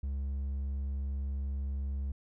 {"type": "tone with hard clipping", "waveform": "sine", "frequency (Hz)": 68.7, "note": "C#2", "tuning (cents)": -15, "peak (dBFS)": -33, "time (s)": [0.03, 2.12], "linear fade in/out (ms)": 5, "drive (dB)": 3, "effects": []}